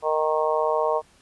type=harmonic tone; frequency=155.2 Hz; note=D#3; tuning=4 cents flat; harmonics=3 / 4 / 5 / 6 / 7; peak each=-25 / -24 / -30 / -27 / -28 dBFS; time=0.02-1.02 s; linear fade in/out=50 ms; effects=pink hiss -57 dBFS RMS until 1.21 s + resampled to 24000 Hz